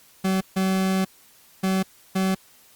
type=tone bursts at uneven times; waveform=40% pulse; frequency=189.7 Hz; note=F#3; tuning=43 cents sharp; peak=-19 dBFS; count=4; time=0.24-0.41 / 0.56-1.05 / 1.63-1.83 / 2.15-2.35 s; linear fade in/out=10 ms; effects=white hiss -54 dBFS RMS until 2.75 s + Opus 48 kbps